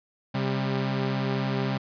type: tone pair together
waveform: sawtooth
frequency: 133.4 / 198.31 Hz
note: C3 / G3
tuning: +34 / +20 cents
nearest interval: perfect fifth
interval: 686 cents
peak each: -23 / -25 dBFS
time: 0.34-1.78 s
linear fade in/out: 10 ms
effects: resampled to 11025 Hz